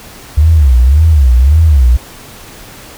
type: tone with vibrato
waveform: sine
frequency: 70.3 Hz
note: C#2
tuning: 25 cents sharp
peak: -3 dBFS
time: 0.37-1.97 s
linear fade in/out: 10 ms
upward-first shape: sine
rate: 1.8 Hz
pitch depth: 260 cents each way
effects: pink hiss -33 dBFS RMS until 2.97 s